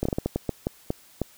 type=slowing click train; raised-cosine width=2 ms; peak=-11 dBFS; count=11; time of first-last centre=0.03-1.217 s; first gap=24 ms; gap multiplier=1.33; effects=white hiss -54 dBFS RMS until 1.37 s